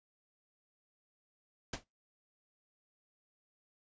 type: noise with exponential decay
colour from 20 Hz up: pink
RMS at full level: -33 dBFS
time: 1.73-1.84 s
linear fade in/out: 5 ms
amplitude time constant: 22 ms
effects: noise-tail reverb RT60 0.2 s tail -22 dB re dry + resampled to 16000 Hz